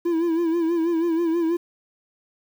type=tone with vibrato; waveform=triangle; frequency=333.9 Hz; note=E4; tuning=22 cents sharp; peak=-17 dBFS; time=0.05-1.57 s; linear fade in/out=10 ms; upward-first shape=sine; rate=6.2 Hz; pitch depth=68 cents each way; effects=8-bit